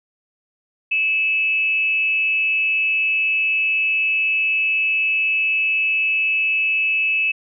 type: tone with frequency modulation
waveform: sine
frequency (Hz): 2616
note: E7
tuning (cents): -14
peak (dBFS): -16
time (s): 0.91-7.32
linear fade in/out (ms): 10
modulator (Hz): 306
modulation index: 0.24
effects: none